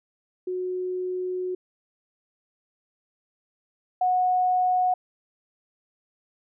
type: tone pair in turn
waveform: sine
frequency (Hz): 366.2 / 732.4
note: F#4 / F#5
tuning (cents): -18 / -18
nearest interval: octave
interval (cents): 1200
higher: second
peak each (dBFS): -26 / -19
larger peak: second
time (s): 0.47-1.55 / 4.01-4.94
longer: first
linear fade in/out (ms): 5
effects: none